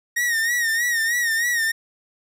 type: tone with vibrato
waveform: 45% pulse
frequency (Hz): 1864.7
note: A#6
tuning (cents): 0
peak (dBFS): -19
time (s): 0.16-1.72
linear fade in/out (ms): 10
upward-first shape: sine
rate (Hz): 3.2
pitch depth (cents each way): 75
effects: none